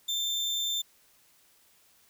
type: tone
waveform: 35% pulse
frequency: 3570 Hz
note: A7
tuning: 24 cents sharp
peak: -26 dBFS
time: 0.08-0.82 s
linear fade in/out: 10 ms
effects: white hiss -63 dBFS RMS until 2.09 s